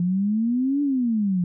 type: exponential two-way sweep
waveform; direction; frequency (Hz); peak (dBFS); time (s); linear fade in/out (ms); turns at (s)
sine; up then down; 172.4 to 292 to 172.4; -19; 0-1.44; 2; 0.82
effects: none